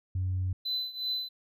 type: tone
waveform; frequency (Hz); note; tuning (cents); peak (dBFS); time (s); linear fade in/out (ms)
sine; 92.5; F#2; 0; -26; 0.15-0.53; 5
type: tone with tremolo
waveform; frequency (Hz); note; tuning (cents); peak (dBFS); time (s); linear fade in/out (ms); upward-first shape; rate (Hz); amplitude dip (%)
triangle; 4019; B7; +30; -25; 0.65-1.29; 10; triangle; 2.7; 90
effects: tanh soft clip ceiling -24 dBFS